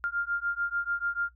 sine beating tone pair, 1396.9 / 1403.7 Hz, F6 / F6, 0 / +8 cents, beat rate 6.8 Hz, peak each -31 dBFS, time 0.04-1.29 s, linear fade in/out 0 ms, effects noise-tail reverb RT60 0.1 s tail -17 dB re dry + added 60 Hz sine -56 dBFS peak until 1.35 s

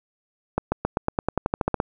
accelerating click train, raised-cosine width 1 ms, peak -7 dBFS, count 14, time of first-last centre 0.58-1.801 s, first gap 140 ms, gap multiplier 0.93, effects none

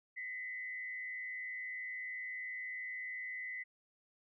sine tone with frequency modulation, 2010 Hz, B6, 30 cents sharp, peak -40 dBFS, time 0.16-3.64 s, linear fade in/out 20 ms, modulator 123 Hz, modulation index 0.53, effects none

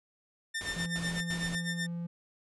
sawtooth tone with tremolo, 1802 Hz, A6, 41 cents sharp, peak -28 dBFS, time 0.54-1.87 s, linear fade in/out 10 ms, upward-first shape sine, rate 8 Hz, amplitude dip 80%
pink noise bursts, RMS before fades -42 dBFS, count 3, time 0.61-1.552 s, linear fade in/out 0 ms, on 250 ms, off 96 ms
triangle tone with pitch glide, 170 to 170.98 Hz, F3 to F3, -46 to -36 cents, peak -32 dBFS, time 0.76-2.07 s, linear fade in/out 10 ms, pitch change +10 cents, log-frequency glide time 0.98-1.67 s
effects resampled to 24000 Hz

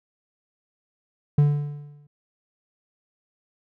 triangle tone with exponential decay, 146 Hz, D3, 10 cents flat, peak -10 dBFS, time 1.38-2.07 s, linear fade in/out 5 ms, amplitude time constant 150 ms, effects none

